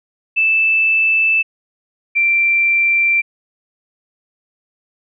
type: tone pair in turn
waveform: sine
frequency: 2637 / 2355 Hz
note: E7 / D7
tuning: 0 / +4 cents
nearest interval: major second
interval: 196 cents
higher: first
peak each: -11 dBFS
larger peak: neither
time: 0.36-1.43 / 2.15-3.22 s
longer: neither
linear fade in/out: 20 ms
effects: none